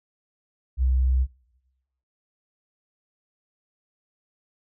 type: tone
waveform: sine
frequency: 64.2 Hz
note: C2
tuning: 32 cents flat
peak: -18 dBFS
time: 0.77-1.27 s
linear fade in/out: 50 ms
effects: noise-tail reverb RT60 1.0 s tail -22 dB re dry